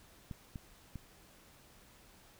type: clicks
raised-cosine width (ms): 5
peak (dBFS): -30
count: 3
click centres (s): 0.312 / 0.558 / 0.957
effects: pink hiss -61 dBFS RMS until 2.39 s